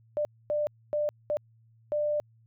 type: tone bursts at uneven times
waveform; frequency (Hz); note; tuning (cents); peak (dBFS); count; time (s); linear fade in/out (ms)
sine; 595; D5; +22; -25; 5; 0.17-0.25 / 0.5-0.67 / 0.93-1.09 / 1.3-1.37 / 1.92-2.2; 0
effects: added 113 Hz sine -58 dBFS peak until 2.46 s